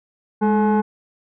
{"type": "tone with frequency modulation", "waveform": "sine", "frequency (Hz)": 207.7, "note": "G#3", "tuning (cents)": 0, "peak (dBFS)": -13, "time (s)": [0.41, 0.82], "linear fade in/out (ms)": 20, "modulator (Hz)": 641, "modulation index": 1, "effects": ["tanh soft clip ceiling -10 dBFS"]}